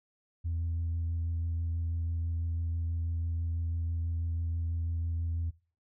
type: tone with vibrato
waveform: sine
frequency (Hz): 83.4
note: E2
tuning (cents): +21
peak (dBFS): -28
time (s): 0.44-5.51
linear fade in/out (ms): 20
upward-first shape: sine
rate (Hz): 6.1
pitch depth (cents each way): 13
effects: noise-tail reverb RT60 0.4 s tail -22 dB re dry + tanh soft clip ceiling -27 dBFS